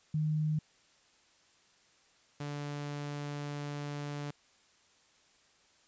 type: tone pair in turn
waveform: sine / sawtooth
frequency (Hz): 153.9 / 145.26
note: D#3 / D3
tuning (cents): -19 / -19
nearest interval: minor second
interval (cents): 100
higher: first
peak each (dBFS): -28 / -33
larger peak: first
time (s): 0.14-0.59 / 2.4-4.31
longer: second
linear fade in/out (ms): 5
effects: white hiss -66 dBFS RMS until 5.87 s + resampled to 16000 Hz